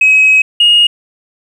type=tone pair in turn; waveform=sine; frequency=2548 / 2863 Hz; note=D#7 / F7; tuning=+41 / +42 cents; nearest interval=major second; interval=201 cents; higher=second; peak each=-3 dBFS; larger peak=neither; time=0.01-0.42 / 0.6-0.87 s; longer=first; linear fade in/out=5 ms; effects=tanh soft clip ceiling -1 dBFS + 7-bit